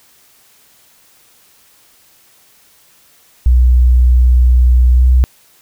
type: tone with pitch glide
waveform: sine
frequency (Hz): 61.74 to 63.07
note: B1 to B1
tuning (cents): 0 to +37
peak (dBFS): -5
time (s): 3.46-5.24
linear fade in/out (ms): 0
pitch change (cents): +37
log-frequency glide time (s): 4.93-5.05
effects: white hiss -49 dBFS RMS until 5.61 s